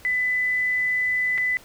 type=tone with dropouts; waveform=sine; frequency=2000 Hz; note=B6; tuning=21 cents sharp; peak=-20 dBFS; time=0.05-1.57 s; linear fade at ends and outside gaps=0 ms; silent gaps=1.378-1.382 s; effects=pink hiss -49 dBFS RMS until 1.64 s